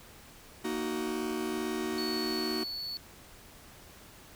45% pulse chord, D# minor, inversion second, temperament just, 233.3 / 311.1 / 373.4 Hz, A#3 / D#4 / F#4, +2 / 0 / +16 cents, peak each -37 / -36 / -35 dBFS, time 0.64-2.64 s, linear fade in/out 10 ms
triangle tone, 4437 Hz, C#8, 1 cent sharp, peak -34 dBFS, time 1.98-2.97 s, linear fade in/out 0 ms
effects pink hiss -53 dBFS RMS until 4.35 s

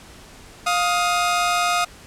sawtooth tone pair together, 705 / 1250.4 Hz, F5 / D#6, +16 / +8 cents, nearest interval minor seventh, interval 992 cents, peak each -17 dBFS, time 0.66-1.85 s, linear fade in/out 10 ms, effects pink hiss -44 dBFS RMS until 2.06 s + low-pass 10000 Hz 12 dB/octave

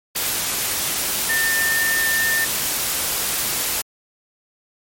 sine tone in noise, 1801 Hz, A6, 40 cents sharp, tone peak -18 dBFS, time 1.29-2.45 s, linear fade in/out 10 ms, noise white, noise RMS -22 dBFS, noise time 0.15-3.82 s, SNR +1 dB, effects MP3 64 kbps

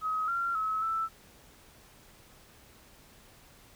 sine tone with pitch steps, 1270 / 1376 / 1289 / 1323 Hz, D#6 / F6 / E6 / E6, +35 / -26 / -39 / +6 cents, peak -28 dBFS, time 0.01-1.09 s, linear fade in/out 50 ms, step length 270 ms, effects pink hiss -57 dBFS RMS until 3.75 s

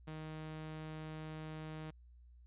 sawtooth tone, 156.3 Hz, D#3, 8 cents sharp, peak -40 dBFS, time 0.07-1.91 s, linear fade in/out 10 ms, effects added 60 Hz sine -57 dBFS peak until 2.46 s + resampled to 8000 Hz

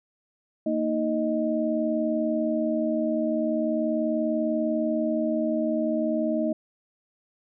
sine tone cluster, 231.1 / 311.5 / 623 Hz, A#3 / D#4 / D#5, -15 / +2 / +2 cents, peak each -27 dBFS, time 0.66-6.53 s, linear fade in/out 5 ms, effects none

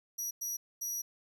sawtooth tone bursts at uneven times, 5800 Hz, F#8, 35 cents flat, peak -32 dBFS, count 3, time 0.18-0.31 / 0.41-0.57 / 0.81-1.02 s, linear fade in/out 10 ms, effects none

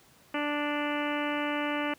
harmonic tone, 293.7 Hz, D4, in tune, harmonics 1 / 2 / 3 / 4 / 5 / 6 / 7 / 8 / 9 / 10, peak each -32 / -35 / -37 / -38 / -39 / -40 / -40 / -41 / -42 / -42 dBFS, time 0.34-1.94 s, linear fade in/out 5 ms, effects pink hiss -59 dBFS RMS until 1.98 s + high-pass 80 Hz 12 dB/octave

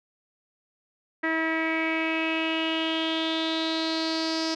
sawtooth tone with low-pass filter sweep, 322.4 Hz, E4, 38 cents flat, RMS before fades -27 dBFS, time 1.23-4.55 s, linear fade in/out 10 ms, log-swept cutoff 1900 to 5100 Hz, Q 6.3, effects none

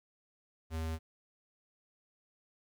square tone, 80.5 Hz, E2, 41 cents flat, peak -35 dBFS, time 0.7-0.99 s, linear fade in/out 50 ms, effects 12-bit

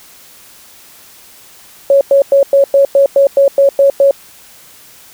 sine tone bursts, 554.4 Hz, C#5, in tune, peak -4 dBFS, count 11, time 1.9-4.11 s, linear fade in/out 2 ms, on 110 ms, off 100 ms, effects white hiss -40 dBFS RMS until 5.13 s

